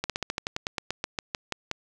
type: slowing click train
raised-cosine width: 0.2 ms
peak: -11 dBFS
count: 16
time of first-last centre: 0.04-1.714 s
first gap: 57 ms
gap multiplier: 1.09
effects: none